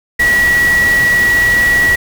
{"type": "tone in noise", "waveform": "sine", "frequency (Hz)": 1930, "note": "B6", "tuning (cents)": -40, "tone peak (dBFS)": -8, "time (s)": [0.19, 1.96], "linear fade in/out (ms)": 10, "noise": "pink", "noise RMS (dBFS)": -21, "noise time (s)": [0.19, 1.96], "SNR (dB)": 10, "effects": []}